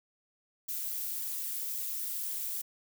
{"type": "noise with flanger", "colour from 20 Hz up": "violet", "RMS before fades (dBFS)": -36, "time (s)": [0.68, 2.62], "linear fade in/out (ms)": 10, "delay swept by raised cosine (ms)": [0.73, 5.23], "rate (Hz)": 3.7, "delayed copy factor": -0.95, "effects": []}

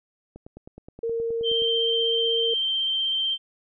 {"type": "click train", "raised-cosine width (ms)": 2, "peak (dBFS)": -28, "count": 13, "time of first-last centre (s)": [0.36, 1.621], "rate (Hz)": 9.52}
{"type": "tone", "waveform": "sine", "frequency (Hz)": 460, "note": "A#4", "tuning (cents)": -23, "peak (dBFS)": -24, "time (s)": [1.03, 2.54], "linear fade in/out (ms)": 5}
{"type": "tone with vibrato", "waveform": "sine", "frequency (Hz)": 3136, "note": "G7", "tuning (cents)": 0, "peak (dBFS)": -22, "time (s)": [1.43, 3.38], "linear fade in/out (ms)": 50, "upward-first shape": "sine", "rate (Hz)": 16, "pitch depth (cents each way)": 16}
{"effects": []}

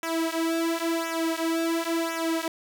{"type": "tone with flanger", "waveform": "sawtooth", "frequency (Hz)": 329.6, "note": "E4", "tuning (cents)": 0, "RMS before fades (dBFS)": -27, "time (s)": [0.03, 2.48], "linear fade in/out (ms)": 2, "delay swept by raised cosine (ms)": [0.22, 5.12], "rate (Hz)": 0.95, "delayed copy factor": -1, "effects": []}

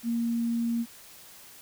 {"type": "tone", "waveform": "sine", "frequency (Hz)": 233.1, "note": "A#3", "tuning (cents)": 0, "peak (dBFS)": -25, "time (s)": [0.03, 0.86], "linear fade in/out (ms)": 50, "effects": ["white hiss -50 dBFS RMS until 1.61 s"]}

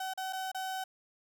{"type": "tone with dropouts", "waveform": "35% pulse", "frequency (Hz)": 758, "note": "F#5", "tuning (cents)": 42, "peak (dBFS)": -33, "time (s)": [0, 0.84], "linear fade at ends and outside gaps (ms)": 5, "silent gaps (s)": [[0.137, 0.175], [0.327, 0.331], [0.517, 0.546]], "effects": []}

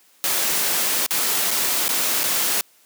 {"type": "noise with dropouts", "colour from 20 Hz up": "white", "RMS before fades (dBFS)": -21, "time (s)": [0.24, 2.61], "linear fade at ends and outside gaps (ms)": 0, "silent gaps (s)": [[1.063, 1.108], [1.507, 1.513], [1.881, 1.891], [2.233, 2.239]], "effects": ["white hiss -56 dBFS RMS until 2.85 s", "high-pass 200 Hz 12 dB/octave"]}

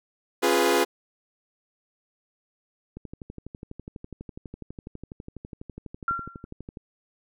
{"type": "chord", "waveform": "sawtooth", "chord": "C# dominant seventh", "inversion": "none", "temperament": "equal with one note detuned", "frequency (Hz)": [272.4, 349.2, 415.3, 493.9], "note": ["C#4", "E#4", "G#4", "B4"], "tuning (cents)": [-30, 0, 0, 0], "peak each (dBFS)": [-25, -20, -20, -21], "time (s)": [0.42, 0.85], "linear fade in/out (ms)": 20}
{"type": "click train", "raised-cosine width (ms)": 3, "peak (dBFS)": -25, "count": 47, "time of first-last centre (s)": [2.97, 6.772], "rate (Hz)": 12.1}
{"type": "tone with exponential decay", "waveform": "sine", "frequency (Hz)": 1374, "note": "F6", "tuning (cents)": -29, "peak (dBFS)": -20, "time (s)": [6.08, 6.45], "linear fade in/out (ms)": 2, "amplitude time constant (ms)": 79}
{"effects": []}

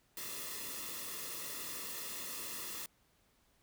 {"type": "noise with comb filter", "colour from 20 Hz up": "white", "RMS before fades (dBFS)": -43, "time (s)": [0.17, 2.86], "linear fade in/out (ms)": 2, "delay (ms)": 1.3, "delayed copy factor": -0.7, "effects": ["pink hiss -72 dBFS RMS until 3.62 s"]}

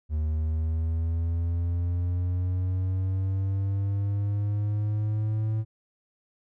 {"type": "linear sweep", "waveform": "triangle", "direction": "up", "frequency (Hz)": [76.4, 110], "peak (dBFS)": -22, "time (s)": [0.09, 5.65], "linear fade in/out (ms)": 50, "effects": []}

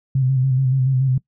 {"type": "tone with vibrato", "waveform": "sine", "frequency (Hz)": 131.3, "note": "C3", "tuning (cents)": 6, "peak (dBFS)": -14, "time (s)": [0.15, 1.18], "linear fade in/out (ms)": 5, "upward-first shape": "square", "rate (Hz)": 7, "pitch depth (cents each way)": 40, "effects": ["noise-tail reverb RT60 0.1 s tail -21 dB re dry"]}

